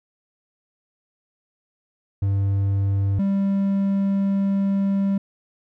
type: tone pair in turn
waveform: triangle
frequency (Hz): 98.7 / 196.77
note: G2 / G3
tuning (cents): +12 / +7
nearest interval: octave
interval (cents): 1195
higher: second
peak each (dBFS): -16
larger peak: neither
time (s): 2.22-3.19 / 3.19-5.18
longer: second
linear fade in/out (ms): 5
effects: none